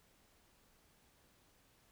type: silence
effects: pink hiss -70 dBFS RMS until 1.91 s